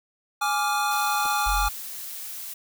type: chord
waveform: square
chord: D diminished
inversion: second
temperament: equal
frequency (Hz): 830.6 / 1174.7 / 1396.9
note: Ab5 / D6 / F6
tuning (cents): 0 / 0 / 0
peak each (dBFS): -26 / -28 / -29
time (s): 0.41-1.69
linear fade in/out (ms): 10
type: noise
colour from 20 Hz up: blue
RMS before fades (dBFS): -36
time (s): 0.91-2.54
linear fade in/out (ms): 10
type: clicks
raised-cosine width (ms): 1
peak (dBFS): -28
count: 2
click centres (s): 1.254 / 1.261
type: tone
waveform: sine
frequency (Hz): 47.24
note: F#1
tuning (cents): +37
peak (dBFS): -25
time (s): 1.46-1.69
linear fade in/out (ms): 10
effects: none